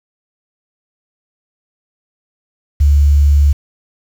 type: tone with quantisation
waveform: sine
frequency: 72.1 Hz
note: D2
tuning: 31 cents flat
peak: -6 dBFS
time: 2.8-3.53 s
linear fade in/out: 10 ms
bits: 6
effects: none